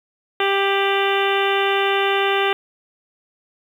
harmonic tone with a mistuned harmonic, 394.4 Hz, G4, 11 cents sharp, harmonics 1 / 2 / 3 / 4 / 5 / 6 / 7 / 8 / 9, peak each -20 / -23 / -25 / -26 / -27 / -28 / -28 / -29 / -30 dBFS, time 0.4-2.53 s, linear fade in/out 2 ms, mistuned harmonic 8, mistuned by -67 cents, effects 8-bit

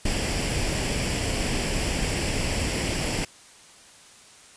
pink noise with comb filter, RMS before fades -26 dBFS, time 0.05-3.25 s, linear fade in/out 5 ms, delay 0.39 ms, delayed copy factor +0.55, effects white hiss -50 dBFS RMS until 4.56 s + resampled to 22050 Hz

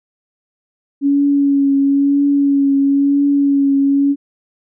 sine tone with vibrato, 280 Hz, C#4, 18 cents sharp, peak -10 dBFS, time 1.01-4.16 s, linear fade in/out 50 ms, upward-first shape triangle, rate 1 Hz, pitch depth 26 cents each way, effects none

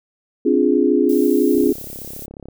sine chord, D half-diminished seventh, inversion third, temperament equal, 261.6 / 293.7 / 349.2 / 415.3 Hz, C4 / D4 / F4 / Ab4, 0 / 0 / 0 / 0 cents, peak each -18 dBFS, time 0.45-1.73 s, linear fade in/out 10 ms
violet noise, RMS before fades -34 dBFS, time 1.09-2.26 s, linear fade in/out 5 ms
click train, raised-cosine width 2 ms, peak -23 dBFS, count 33, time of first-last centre 1.55-2.486 s, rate 34.2 Hz
effects none

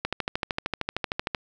click train, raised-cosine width 0.3 ms, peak -10 dBFS, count 18, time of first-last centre 0.05-1.348 s, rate 13.1 Hz, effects none

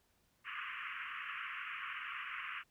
pink band-pass noise, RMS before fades -44 dBFS, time 0.44-2.64 s, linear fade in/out 50 ms, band 1100 to 2900 Hz, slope 96 dB/octave, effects pink hiss -75 dBFS RMS until 2.7 s

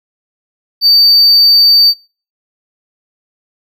triangle tone, 4604 Hz, D8, 35 cents flat, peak -3 dBFS, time 0.81-1.94 s, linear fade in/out 50 ms, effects noise-tail reverb RT60 0.4 s tail -25 dB re dry

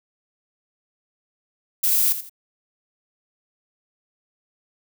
violet noise with echo, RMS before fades -19 dBFS, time 1.83-2.13 s, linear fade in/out 10 ms, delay 83 ms, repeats 2, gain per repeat -11 dB, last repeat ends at 2.296 s, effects none

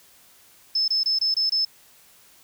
sine tone bursts, 5240 Hz, E8, 11 cents flat, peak -19 dBFS, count 6, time 0.75-1.65 s, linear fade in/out 5 ms, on 130 ms, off 24 ms, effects white hiss -54 dBFS RMS until 2.43 s

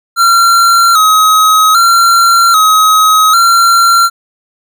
square tone with vibrato, 1318.5 Hz, E6, in tune, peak -5 dBFS, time 0.16-4.1 s, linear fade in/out 50 ms, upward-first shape square, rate 0.63 Hz, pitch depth 66 cents each way, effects none

